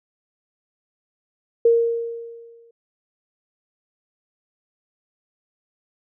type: tone with exponential decay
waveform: sine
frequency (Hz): 464.6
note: A#4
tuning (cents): -6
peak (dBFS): -10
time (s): 1.65-2.71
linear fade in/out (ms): 5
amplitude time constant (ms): 230
effects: none